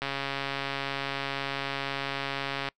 click train, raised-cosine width 0.3 ms, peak -15 dBFS, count 369, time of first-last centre 0.02-2.687 s, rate 138 Hz, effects noise-tail reverb RT60 0.1 s tail -25 dB re dry

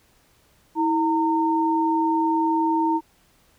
sine tone pair together, 323.6 / 915.3 Hz, E4 / A#5, -32 / -32 cents, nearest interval octave + tritone, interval 1800 cents, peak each -21 dBFS, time 0.75-3.01 s, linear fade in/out 50 ms, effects pink hiss -60 dBFS RMS until 3.58 s

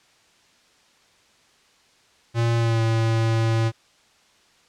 square tone with pitch glide, 116.54 to 113.22 Hz, A#2 to A2, 0 to +50 cents, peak -19 dBFS, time 2.34-3.72 s, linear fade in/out 50 ms, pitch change -50 cents, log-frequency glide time 2.56-2.81 s, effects white hiss -58 dBFS RMS until 4.68 s + low-pass 6000 Hz 12 dB/octave

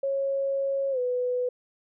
sine tone with pitch glide, 548 to 496.7 Hz, C#5 to B4, -20 to +10 cents, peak -24 dBFS, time 0.03-1.49 s, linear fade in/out 5 ms, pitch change -170 cents, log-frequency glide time 0.91-0.99 s, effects none

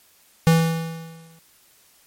square tone with exponential decay, 164 Hz, E3, 9 cents flat, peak -11 dBFS, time 0.47-1.39 s, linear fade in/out 0 ms, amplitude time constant 200 ms, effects white hiss -56 dBFS RMS until 2.06 s + MP3 64 kbps

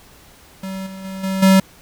square tone with level steps, 191.1 Hz, G3, 44 cents flat, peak -26 / -32 / -28 / -20 / -9 dBFS, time 0.63-1.6 s, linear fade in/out 5 ms, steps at 0.86 / 1.04 / 1.23 / 1.42 s, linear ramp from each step 10 ms, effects pink hiss -47 dBFS RMS until 1.81 s

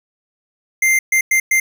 square tone bursts at uneven times, 2093 Hz, C7, in tune, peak -12 dBFS, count 4, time 0.82-0.99 / 1.12-1.21 / 1.31-1.4 / 1.51-1.6 s, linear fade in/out 5 ms, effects none

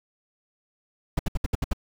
brown noise bursts, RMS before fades -23 dBFS, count 7, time 1.17-1.733 s, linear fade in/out 5 ms, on 23 ms, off 67 ms, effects none

